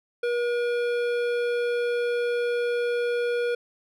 sine tone with hard clipping, 480 Hz, B4, 49 cents flat, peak -25 dBFS, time 0.23-3.55 s, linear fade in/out 5 ms, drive 13 dB, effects none

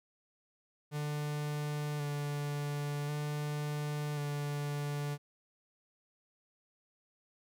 45% pulse tone with vibrato, 146.83 Hz, D3, in tune, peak -34 dBFS, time 0.91-5.18 s, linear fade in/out 50 ms, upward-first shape square, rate 0.46 Hz, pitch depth 17 cents each way, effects none

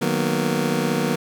25% pulse chord, B major seventh, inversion first, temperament just, 154.34 / 185.21 / 231.5 / 246.9 Hz, D#3 / F#3 / A#3 / B3, -14 / +2 / -12 / 0 cents, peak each -22 dBFS, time 0.01-1.16 s, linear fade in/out 10 ms, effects none

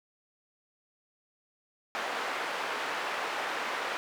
white band-pass noise, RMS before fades -34 dBFS, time 1.95-3.97 s, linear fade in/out 0 ms, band 480 to 1700 Hz, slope 12 dB/octave, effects none

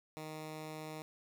10% pulse tone, 155.7 Hz, D#3, 2 cents sharp, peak -35 dBFS, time 0.17-1.02 s, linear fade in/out 0 ms, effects none

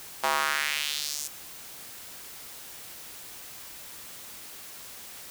square tone with high-pass filter sweep, 73.42 Hz, D2, in tune, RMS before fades -29 dBFS, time 0.23-1.28 s, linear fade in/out 10 ms, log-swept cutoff 810 to 7300 Hz, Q 2, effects white hiss -44 dBFS RMS until 5.3 s

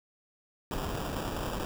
pink noise with sample-and-hold, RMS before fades -34 dBFS, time 0.71-1.65 s, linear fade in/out 0 ms, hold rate 2100 Hz, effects none

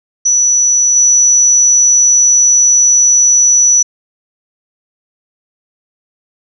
sine tone with level steps, 5920 Hz, F#8, in tune, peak -7 / -5 dBFS, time 0.25-3.83 s, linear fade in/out 10 ms, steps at 0.96 s, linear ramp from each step 2 ms, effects none

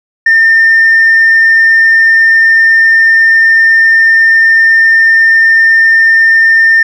triangle tone with tanh clipping, 1807 Hz, A6, 46 cents sharp, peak -3 dBFS, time 0.26-6.83 s, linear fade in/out 5 ms, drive 5 dB, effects none

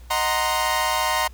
sawtooth chord, C half-diminished seventh, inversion first, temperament equal, 622.3 / 740 / 932.3 / 1046.5 Hz, Eb5 / Gb5 / Bb5 / C6, 0 / 0 / 0 / 0 cents, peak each -25 / -24 / -20 / -21 dBFS, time 0.1-1.28 s, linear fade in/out 10 ms, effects added 60 Hz sine -40 dBFS peak until 1.33 s + pink hiss -54 dBFS RMS until 1.33 s

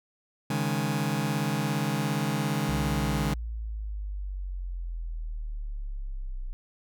sawtooth chord, C# suspended second, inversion none, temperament just, 138.59 / 155.92 / 207.9 Hz, C#3 / D#3 / G#3, 0 / +4 / +2 cents, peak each -26 dBFS, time 0.5-3.34 s, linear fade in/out 5 ms
sine exponential sweep, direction down, 65.41 to 30.87 Hz, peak -31 dBFS, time 2.69-6.53 s, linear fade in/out 0 ms
effects none

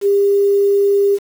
sine tone with quantisation, 401 Hz, G4, 39 cents sharp, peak -10 dBFS, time 0.01-1.19 s, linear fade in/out 50 ms, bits 6, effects none

